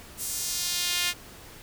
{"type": "tone with high-pass filter sweep", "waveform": "sawtooth", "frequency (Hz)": 353.1, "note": "F4", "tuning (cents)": 19, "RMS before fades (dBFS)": -29, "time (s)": [0.17, 1.14], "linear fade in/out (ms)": 50, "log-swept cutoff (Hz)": [9000, 2400], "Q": 1.2, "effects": ["pink hiss -47 dBFS RMS until 1.62 s"]}